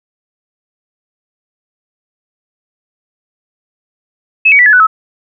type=tone with pitch steps; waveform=sine; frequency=2591 / 2256 / 1963.6 / 1709.4 / 1488.1 / 1295.5 Hz; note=E7 / C#7 / B6 / G#6 / F#6 / E6; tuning=-30 / +30 / -10 / +49 / +9 / -30 cents; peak=-3 dBFS; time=4.45-4.87 s; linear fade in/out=10 ms; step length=70 ms; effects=none